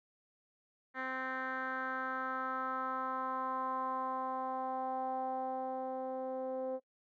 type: tone with low-pass filter sweep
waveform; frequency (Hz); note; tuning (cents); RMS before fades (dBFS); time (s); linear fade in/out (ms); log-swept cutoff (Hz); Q
10% pulse; 260.3; C4; -9; -38; 0.94-6.8; 50; 1900 to 560; 4.1
effects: noise-tail reverb RT60 0.1 s tail -21 dB re dry